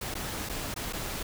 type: noise with dropouts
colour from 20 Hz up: pink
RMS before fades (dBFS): -35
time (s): 0.01-1.23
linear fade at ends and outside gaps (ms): 5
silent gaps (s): 0.142-0.151 / 0.49-0.495 / 0.742-0.761 / 0.927-0.932
effects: none